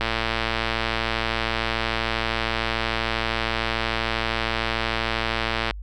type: click train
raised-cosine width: 0.3 ms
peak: -7 dBFS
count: 645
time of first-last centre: 0.01-5.709 s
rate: 113 Hz
effects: added 50 Hz sine -32 dBFS peak until 5.82 s